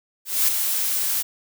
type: noise with ADSR envelope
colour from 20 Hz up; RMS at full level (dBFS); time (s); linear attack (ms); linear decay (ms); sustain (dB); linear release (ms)
blue; -17; 0.25-1.23; 230; 8; -6; 17
effects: none